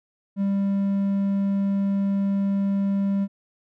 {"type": "tone", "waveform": "triangle", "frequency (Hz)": 197.7, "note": "G3", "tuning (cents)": 15, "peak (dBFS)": -18, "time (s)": [0.36, 3.28], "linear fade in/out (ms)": 50, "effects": []}